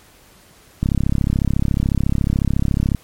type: click train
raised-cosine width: 5 ms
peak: -5 dBFS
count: 73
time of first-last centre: 0.83-2.948 s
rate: 34 Hz
effects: pink hiss -49 dBFS RMS until 3.03 s + MP3 64 kbps